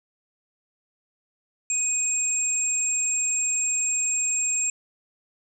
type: tone pair together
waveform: sine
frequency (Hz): 2500 / 7492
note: D#7 / A#8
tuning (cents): +8 / +8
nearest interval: octave + perfect fifth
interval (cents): 1900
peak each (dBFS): -33 / -22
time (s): 1.7-4.7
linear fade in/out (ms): 2
effects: none